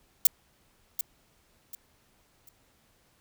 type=noise with echo; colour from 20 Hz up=violet; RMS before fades=-18 dBFS; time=0.25-0.27 s; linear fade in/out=2 ms; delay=740 ms; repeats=3; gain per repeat=-11 dB; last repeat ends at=2.49 s; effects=pink hiss -66 dBFS RMS until 3.2 s